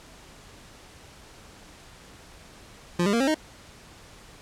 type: tone with pitch steps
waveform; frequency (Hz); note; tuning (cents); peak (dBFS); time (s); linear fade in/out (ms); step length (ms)
25% pulse; 174.61 / 201.7 / 233.1 / 269.3 / 311.1; F3 / G3 / A#3 / C#4 / D#4; 0 / +50 / 0 / -50 / 0; -17; 2.99-3.345; 5; 71
effects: pink hiss -49 dBFS RMS until 4.41 s + low-pass 9000 Hz 12 dB/octave